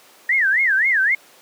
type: tone with vibrato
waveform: sine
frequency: 1824 Hz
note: A#6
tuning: 38 cents flat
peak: -14 dBFS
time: 0.29-1.15 s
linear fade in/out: 5 ms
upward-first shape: sine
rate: 3.8 Hz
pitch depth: 300 cents each way
effects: pink hiss -48 dBFS RMS until 1.41 s + high-pass 400 Hz 12 dB/octave